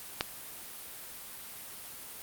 click, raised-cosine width 0.2 ms, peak -10 dBFS, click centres 0.209 s, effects white hiss -45 dBFS RMS until 2.22 s + Opus 32 kbps

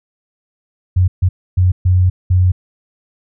sine tone bursts at uneven times, 91.3 Hz, F#2, 23 cents flat, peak -8 dBFS, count 5, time 0.96-1.08 / 1.22-1.29 / 1.57-1.72 / 1.85-2.1 / 2.3-2.52 s, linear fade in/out 10 ms, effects none

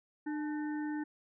harmonic tone with a mistuned harmonic, 301.4 Hz, D4, 45 cents sharp, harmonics 1 / 3 / 5 / 6, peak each -34 / -46 / -50 / -49 dBFS, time 0.26-1.04 s, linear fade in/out 10 ms, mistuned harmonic 3, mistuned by -76 cents, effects none

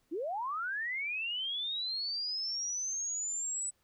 sine linear sweep, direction up, 286.4 to 7990 Hz, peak -33 dBFS, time 0.11-3.71 s, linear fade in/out 20 ms, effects pink hiss -74 dBFS RMS until 3.83 s

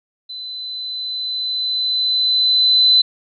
sine tone with level ramp, 4023 Hz, B7, 31 cents sharp, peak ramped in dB -28 to -8 dBFS, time 0.29-3.02 s, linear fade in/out 10 ms, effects none

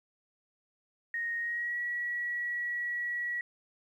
sine tone with pitch glide, 1864.7 to 1927.1 Hz, A#6 to B6, 0 to -43 cents, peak -31 dBFS, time 1.14-3.41 s, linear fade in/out 2 ms, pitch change +57 cents, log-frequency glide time 1.39-1.78 s, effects 11-bit

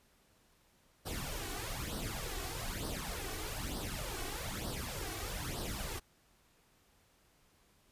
pink noise with flanger, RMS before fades -40 dBFS, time 1.05-6 s, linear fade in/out 20 ms, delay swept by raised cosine 0.21 to 2.71 ms, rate 1.1 Hz, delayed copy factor +0.7, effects pink hiss -69 dBFS RMS until 7.91 s + resampled to 32000 Hz

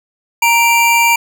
square tone pair together, 932.3 / 2349 Hz, A#5 / D7, 0 / 0 cents, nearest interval octave + major third, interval 1600 cents, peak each -12 dBFS, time 0.42-1.16 s, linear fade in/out 5 ms, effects none

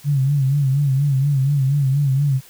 sine tone with vibrato, 138.59 Hz, C#3, in tune, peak -14 dBFS, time 0.04-2.41 s, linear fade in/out 50 ms, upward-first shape sine, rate 4.2 Hz, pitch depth 92 cents each way, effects white hiss -46 dBFS RMS until 2.49 s

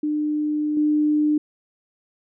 sine tone with level steps, 300.7 Hz, D4, 41 cents sharp, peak -20 / -16 dBFS, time 0.03-1.38 s, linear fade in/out 5 ms, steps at 0.77 s, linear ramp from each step 2 ms, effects none

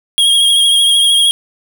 square tone with vibrato, 3268 Hz, G#7, 29 cents flat, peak -8 dBFS, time 0.18-1.31 s, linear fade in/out 0 ms, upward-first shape triangle, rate 13 Hz, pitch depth 40 cents each way, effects none

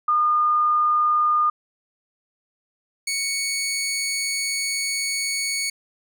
sine / 15% pulse tone pair in turn, 1217 / 2226 Hz, D#6 / C#7, -39 / +7 cents, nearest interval minor seventh, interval 1046 cents, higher second, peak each -16 dBFS, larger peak neither, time 0.08-1.5 / 3.07-5.7 s, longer second, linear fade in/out 5 ms, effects none

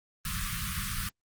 pink band-stop noise, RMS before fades -33 dBFS, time 0.25-1.09 s, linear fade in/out 2 ms, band 210 to 1100 Hz, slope 96 dB/octave, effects Opus 32 kbps

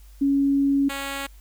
sine / 5% pulse tone pair in turn, 278.2 / 276.4 Hz, C#4 / C#4, +6 / -5 cents, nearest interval unison, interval 11 cents, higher first, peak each -17 dBFS, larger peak neither, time 0.21-0.89 / 0.89-1.27 s, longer first, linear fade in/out 10 ms, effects added 50 Hz sine -44 dBFS peak until 1.4 s + white hiss -58 dBFS RMS until 1.4 s

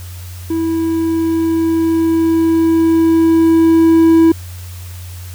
triangle tone with level ramp, 327.3 Hz, E4, 12 cents flat, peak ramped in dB -12 to -3 dBFS, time 0.5-4.32 s, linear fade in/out 5 ms, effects added 89 Hz sine -27 dBFS peak until 5.34 s + white hiss -38 dBFS RMS until 5.34 s

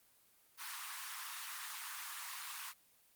pink high-pass noise, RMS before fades -45 dBFS, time 0.57-2.74 s, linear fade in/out 50 ms, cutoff 940 Hz, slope 48 dB/octave, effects white hiss -69 dBFS RMS until 3.15 s + Opus 24 kbps

